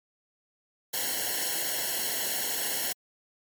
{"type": "noise with comb filter", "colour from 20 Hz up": "white", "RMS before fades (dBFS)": -30, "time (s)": [0.93, 2.93], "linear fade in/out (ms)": 10, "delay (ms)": 0.82, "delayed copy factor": -1, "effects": ["MP3 96 kbps"]}